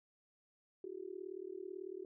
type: tone with amplitude modulation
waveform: sine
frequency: 375.5 Hz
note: F#4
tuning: 26 cents sharp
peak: -39 dBFS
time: 0.84-2.05 s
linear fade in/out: 2 ms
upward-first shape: sine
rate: 38.1 Hz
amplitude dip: 100%
effects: none